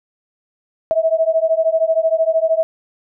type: beating tone pair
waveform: sine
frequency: 641 / 654 Hz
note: E5 / E5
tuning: -49 / -14 cents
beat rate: 13 Hz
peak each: -16 dBFS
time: 0.91-2.63 s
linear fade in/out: 0 ms
effects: none